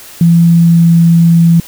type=tone with pitch glide; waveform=sine; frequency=168.9 to 167.83 Hz; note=E3 to E3; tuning=+42 to +31 cents; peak=-3 dBFS; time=0.21-1.6 s; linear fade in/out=2 ms; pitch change=-11 cents; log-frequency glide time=0.43-0.91 s; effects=white hiss -33 dBFS RMS until 1.67 s